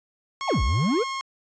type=tone with pitch glide; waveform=sawtooth; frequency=1089 to 1077.7 Hz; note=C#6 to C#6; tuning=-31 to -49 cents; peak=-24 dBFS; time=0.41-1.21 s; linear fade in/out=0 ms; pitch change=-18 cents; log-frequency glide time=0.63-0.73 s
type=exponential two-way sweep; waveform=triangle; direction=down then up; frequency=1041 to 51.8 to 533 Hz; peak=-18 dBFS; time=0.47-1.04 s; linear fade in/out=20 ms; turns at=0.63 s
effects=resampled to 16000 Hz